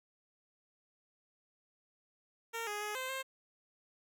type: tone with pitch steps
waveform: 10% pulse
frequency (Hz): 459.3 / 415.5 / 419.7 / 518 / 530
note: A#4 / G#4 / G#4 / C5 / C5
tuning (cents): -26 / +1 / +18 / -17 / +22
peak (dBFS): -29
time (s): 2.53-3.23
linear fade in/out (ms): 20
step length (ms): 140
effects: none